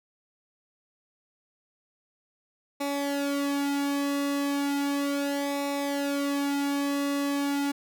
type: tone with flanger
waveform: sawtooth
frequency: 282.6 Hz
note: C#4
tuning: 34 cents sharp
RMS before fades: -28 dBFS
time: 2.8-7.72 s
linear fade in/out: 10 ms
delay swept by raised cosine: 0.64 to 2.24 ms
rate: 0.35 Hz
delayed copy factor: -0.75
effects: none